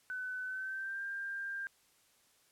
sine tone with pitch glide, 1507 to 1592.9 Hz, F#6 to G6, +31 to +27 cents, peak -37 dBFS, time 0.1-1.67 s, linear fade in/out 0 ms, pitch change +96 cents, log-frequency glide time 0.44-1.03 s, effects white hiss -69 dBFS RMS until 2.51 s + low-pass 12000 Hz 12 dB/octave

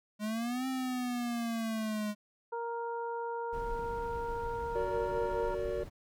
square exponential two-way sweep, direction up then down, 207.7 to 263.3 to 207.7 Hz, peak -33 dBFS, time 0.19-2.15 s, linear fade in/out 50 ms, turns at 0.67 s
harmonic tone, 467.2 Hz, A#4, 4 cents sharp, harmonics 1 / 2 / 3, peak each -37 / -37 / -47 dBFS, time 2.52-5.55 s, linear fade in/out 10 ms
brown noise, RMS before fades -43 dBFS, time 3.52-5.9 s, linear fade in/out 20 ms
triangle chord, Gb augmented, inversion none, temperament just, 370 / 462.5 / 578.1 Hz, Gb4 / Bb4 / D5, 0 / -14 / -27 cents, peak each -35 dBFS, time 4.75-5.84 s, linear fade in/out 10 ms
effects none

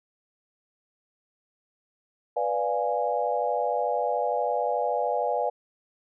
sine chord, B diminished seventh, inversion none, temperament equal, 493.9 / 587.3 / 698.5 / 830.6 Hz, B4 / D5 / F5 / Ab5, 0 / 0 / 0 / 0 cents, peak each -29 dBFS, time 2.36-5.5 s, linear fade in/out 10 ms, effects none

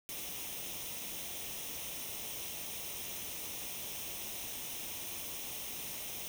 white noise with comb filter, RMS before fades -42 dBFS, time 0.09-6.28 s, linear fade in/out 0 ms, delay 0.33 ms, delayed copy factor +0.6, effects none

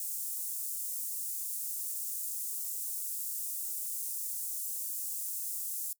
pink high-pass noise, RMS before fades -37 dBFS, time 0-5.93 s, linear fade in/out 2 ms, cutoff 8200 Hz, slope 24 dB/octave, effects noise-tail reverb RT60 0.1 s tail -22 dB re dry

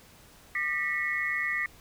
sine tone cluster, 1204 / 1805 / 1953 / 2181 Hz, D6 / A6 / B6 / C#7, +43 / +44 / -20 / -29 cents, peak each -38 / -36 / -29 / -33 dBFS, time 0.55-1.66 s, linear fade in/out 2 ms, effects pink hiss -55 dBFS RMS until 1.8 s

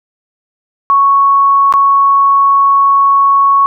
sine tone with dropouts, 1108.7 Hz, C#6, in tune, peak -5 dBFS, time 0.9-3.66 s, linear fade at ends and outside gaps 0 ms, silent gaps 1.725-1.738 s, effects none

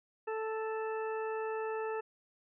harmonic tone, 439.9 Hz, A4, in tune, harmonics 1 / 2 / 3 / 4 / 6, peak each -35 / -41 / -45 / -47 / -51 dBFS, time 0.27-2.01 s, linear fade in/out 10 ms, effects none

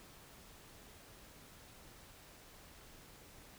silence, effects pink hiss -58 dBFS RMS until 3.58 s

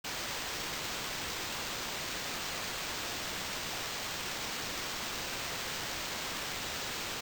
violet noise with sample-and-hold, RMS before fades -38 dBFS, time 0.04-7.21 s, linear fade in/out 10 ms, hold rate 11025 Hz, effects none

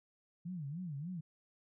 sine tone with vibrato, 159.9 Hz, D#3, 48 cents sharp, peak -39 dBFS, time 0.45-1.21 s, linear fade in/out 10 ms, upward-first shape sine, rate 3.4 Hz, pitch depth 260 cents each way, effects none

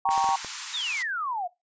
sine chord, G diminished, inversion none, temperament equal, 784 / 932.3 / 1108.7 Hz, G5 / Bb5 / Db6, 0 / 0 / 0 cents, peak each -24 / -25 / -28 dBFS, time 0.05-0.36 s, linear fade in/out 5 ms
clicks, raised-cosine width 0.5 ms, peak -20 dBFS, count 5, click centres 0.09 / 0.178 / 0.243 / 0.29 / 0.447 s
white high-pass noise, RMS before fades -33 dBFS, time 0.1-1.03 s, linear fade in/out 10 ms, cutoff 860 Hz, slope 96 dB/octave
sine exponential sweep, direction down, 3864 to 676 Hz, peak -27 dBFS, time 0.73-1.48 s, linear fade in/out 20 ms
effects noise-tail reverb RT60 0.2 s tail -20 dB re dry + resampled to 16000 Hz

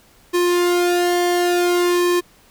sawtooth tone with flanger, 352.6 Hz, F4, 17 cents sharp, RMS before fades -17 dBFS, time 0.33-2.21 s, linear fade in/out 20 ms, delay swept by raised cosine 1.4 to 2.06 ms, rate 0.55 Hz, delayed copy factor -0.8, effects pink hiss -52 dBFS RMS until 2.5 s

